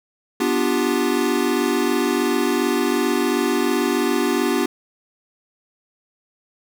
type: chord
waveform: square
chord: G dominant seventh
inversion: first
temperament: equal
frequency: 246.9 / 293.7 / 349.2 / 392 Hz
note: B3 / D4 / F4 / G4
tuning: 0 / 0 / 0 / 0 cents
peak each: -24 dBFS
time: 0.4-4.66 s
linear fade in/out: 5 ms
effects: none